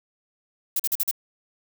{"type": "noise bursts", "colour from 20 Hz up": "violet", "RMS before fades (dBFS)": -23, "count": 5, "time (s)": [0.76, 1.112], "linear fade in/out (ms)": 5, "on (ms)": 36, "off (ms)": 43, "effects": []}